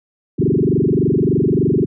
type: tone with frequency modulation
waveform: sine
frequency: 265.2 Hz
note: C4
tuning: 23 cents sharp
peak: -12 dBFS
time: 0.38-1.86 s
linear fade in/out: 20 ms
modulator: 23.4 Hz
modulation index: 6.2
effects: none